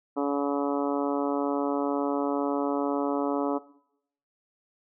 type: harmonic tone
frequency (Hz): 142.1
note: C#3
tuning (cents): +43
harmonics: 2 / 3 / 4 / 5 / 6 / 7 / 8 / 9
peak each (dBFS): -27 / -31 / -33 / -35 / -37 / -38 / -39 / -40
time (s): 0.16-3.59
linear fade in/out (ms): 20
effects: noise-tail reverb RT60 0.7 s tail -18 dB re dry